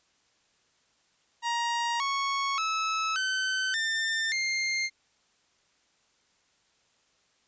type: tone with pitch steps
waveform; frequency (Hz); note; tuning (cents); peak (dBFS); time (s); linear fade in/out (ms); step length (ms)
sawtooth; 941 / 1106.2 / 1300.4 / 1528.7 / 1797 / 2112; A#5 / C#6 / E6 / G6 / A6 / C7; +16 / -4 / -24 / -44 / +36 / +16; -23; 1.42-4.9; 50; 580
effects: white hiss -68 dBFS RMS until 7.47 s + resampled to 16000 Hz